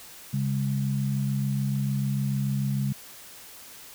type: tone pair together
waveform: sine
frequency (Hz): 137.1 / 203.9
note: C#3 / G#3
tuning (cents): -19 / -32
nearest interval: perfect fifth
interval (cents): 687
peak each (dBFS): -25 / -29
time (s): 0.33-2.93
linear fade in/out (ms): 10
effects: white hiss -46 dBFS RMS until 3.94 s